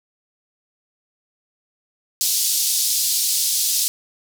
pink band-pass noise, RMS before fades -20 dBFS, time 2.21-3.88 s, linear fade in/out 0 ms, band 4300 to 16000 Hz, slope 24 dB/octave, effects none

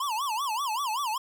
square tone with vibrato, 994 Hz, B5, 11 cents sharp, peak -28 dBFS, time 0-1.18 s, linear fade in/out 5 ms, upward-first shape sine, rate 5.2 Hz, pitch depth 270 cents each way, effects none

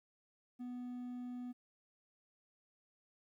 triangle tone, 246.9 Hz, B3, in tune, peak -40 dBFS, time 0.59-1.53 s, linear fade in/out 20 ms, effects 13-bit

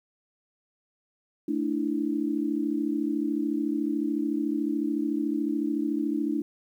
sine chord, A suspended fourth, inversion none, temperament equal with one note detuned, 220 / 293.7 / 327.5 Hz, A3 / D4 / E4, 0 / 0 / -11 cents, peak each -32 / -27 / -30 dBFS, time 1.48-6.42 s, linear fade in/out 5 ms, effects 10-bit

